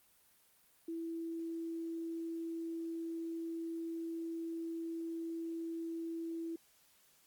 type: tone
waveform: sine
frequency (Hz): 330.8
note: E4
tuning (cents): +6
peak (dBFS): -38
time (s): 0.88-6.56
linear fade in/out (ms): 5
effects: white hiss -68 dBFS RMS until 7.26 s + Opus 32 kbps